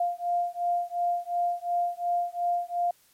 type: beating tone pair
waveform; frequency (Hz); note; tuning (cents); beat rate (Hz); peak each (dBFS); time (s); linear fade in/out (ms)
sine; 698.5 / 701.3; F5 / F5; 0 / +7; 2.8; -28; 0-2.91; 5
effects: white hiss -62 dBFS RMS until 3.13 s + MP3 64 kbps